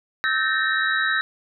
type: tone cluster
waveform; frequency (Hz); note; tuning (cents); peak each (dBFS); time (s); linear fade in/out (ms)
sine; 1302 / 1557 / 1766 / 1845 / 3859; E6 / G6 / A6 / A#6 / B7; -22 / -12 / +6 / -18 / -41; -27 / -23 / -27 / -25 / -29; 0.24-1.21; 0
effects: none